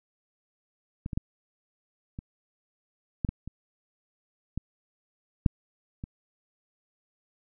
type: clicks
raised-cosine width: 5 ms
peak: -21 / -21 / -14 / -24 / -14 / -17 / -25 / -18 / -7 / -23 dBFS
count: 10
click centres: 1.061 / 1.132 / 1.175 / 2.189 / 3.248 / 3.29 / 3.476 / 4.576 / 5.462 / 6.039 s
effects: none